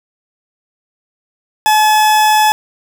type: tone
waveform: 40% pulse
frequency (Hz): 857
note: A5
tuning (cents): -46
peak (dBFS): -7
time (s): 1.66-2.52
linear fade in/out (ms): 0
effects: 8-bit